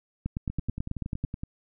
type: two click trains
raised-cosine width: 5 ms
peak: -21 / -17 dBFS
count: 11 / 10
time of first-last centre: 0.5-1.435 / 0.26-1.24 s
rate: 10.7 / 9.18 Hz
effects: none